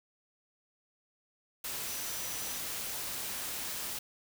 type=tone in noise; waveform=sine; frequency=5910 Hz; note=F#8; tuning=3 cents flat; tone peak=-45 dBFS; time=1.87-2.58 s; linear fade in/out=5 ms; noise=white; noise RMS=-38 dBFS; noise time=1.64-3.99 s; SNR=-10 dB; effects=none